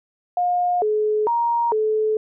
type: tone with pitch steps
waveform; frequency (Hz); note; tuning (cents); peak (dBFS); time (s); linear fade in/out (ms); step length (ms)
sine; 713 / 426.3 / 939 / 432.6; F5 / G#4 / A#5 / A4; +36 / +45 / +12 / -29; -17; 0.37-2.17; 2; 450
effects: none